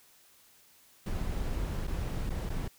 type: noise with dropouts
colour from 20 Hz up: brown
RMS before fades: -33 dBFS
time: 1.06-2.68 s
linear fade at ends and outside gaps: 5 ms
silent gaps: 1.871-1.877 / 2.295-2.302 / 2.493-2.5 s
effects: white hiss -61 dBFS RMS until 2.78 s